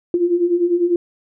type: beating tone pair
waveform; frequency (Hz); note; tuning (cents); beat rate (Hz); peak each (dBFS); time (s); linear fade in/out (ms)
sine; 340 / 350; F4 / F4; -46 / +4; 10; -20 / -15; 0.14-0.96; 2
effects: none